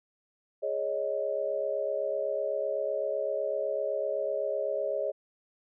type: chord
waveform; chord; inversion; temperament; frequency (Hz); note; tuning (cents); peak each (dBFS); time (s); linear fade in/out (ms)
sine; Ab suspended fourth; none; equal; 415.3 / 554.4 / 622.3; Ab4 / Db5 / Eb5; 0 / 0 / 0; -35 / -31 / -32; 0.62-5.12; 20
effects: none